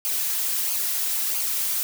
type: noise with flanger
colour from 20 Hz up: blue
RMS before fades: -25 dBFS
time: 0.05-1.83 s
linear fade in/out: 0 ms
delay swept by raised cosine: 0.53 to 3.63 ms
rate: 1.5 Hz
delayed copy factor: -0.55
effects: none